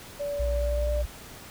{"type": "tone with pitch glide", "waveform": "sine", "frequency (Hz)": [575, 591.5], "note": ["D5", "D5"], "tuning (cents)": [-37, 12], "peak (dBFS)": -28, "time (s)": [0.19, 1.03], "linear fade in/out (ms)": 20, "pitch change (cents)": 49, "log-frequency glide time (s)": [0.51, 0.89]}
{"type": "tone", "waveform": "sine", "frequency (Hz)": 59.4, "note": "A#1", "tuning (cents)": 33, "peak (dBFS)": -25, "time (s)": [0.39, 1.06], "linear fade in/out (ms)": 10}
{"effects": ["pink hiss -45 dBFS RMS until 1.5 s"]}